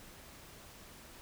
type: silence
effects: pink hiss -54 dBFS RMS until 1.21 s